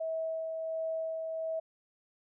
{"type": "tone with tremolo", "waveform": "sine", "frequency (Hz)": 646, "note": "E5", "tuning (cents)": -35, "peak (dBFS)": -31, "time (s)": [0, 1.6], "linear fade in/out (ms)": 10, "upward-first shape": "sine", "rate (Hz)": 1.4, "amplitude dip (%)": 30, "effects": []}